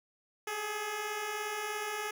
10% pulse beating tone pair, 407.3 / 424.3 Hz, G#4 / G#4, -34 / +37 cents, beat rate 17 Hz, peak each -34 / -27 dBFS, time 0.47-2.11 s, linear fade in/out 5 ms, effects none

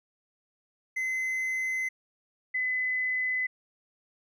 triangle / sine tone pair in turn, 2048 / 2016 Hz, C7 / B6, -38 / +35 cents, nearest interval unison, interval 27 cents, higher first, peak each -26 dBFS, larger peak neither, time 0.96-1.89 / 2.54-3.47 s, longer neither, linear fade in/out 10 ms, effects none

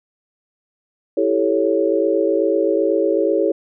sine chord, A dominant seventh, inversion second, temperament equal, 329.6 / 392 / 440 / 554.4 Hz, E4 / G4 / A4 / C#5, 0 / 0 / 0 / 0 cents, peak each -20 dBFS, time 1.17-3.52 s, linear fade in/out 5 ms, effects none

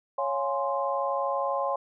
sine chord, Db major seventh, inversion none, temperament equal, 554.4 / 698.5 / 830.6 / 1046.5 Hz, Db5 / F5 / Ab5 / C6, 0 / 0 / 0 / 0 cents, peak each -29 / -34 / -32 / -30 dBFS, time 0.18-1.76 s, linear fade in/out 5 ms, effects none

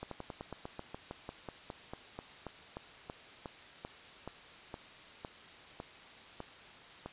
slowing click train, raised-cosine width 1 ms, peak -27 dBFS, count 26, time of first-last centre 0.03-7.06 s, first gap 83 ms, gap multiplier 1.09, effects white hiss -53 dBFS RMS until 7.12 s + resampled to 8000 Hz

